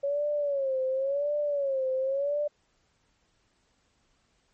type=tone with vibrato; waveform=sine; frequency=554.4 Hz; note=C#5; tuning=in tune; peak=-25 dBFS; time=0.03-2.48 s; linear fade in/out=10 ms; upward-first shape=sine; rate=0.93 Hz; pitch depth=110 cents each way; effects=pink hiss -70 dBFS RMS until 4.53 s + MP3 32 kbps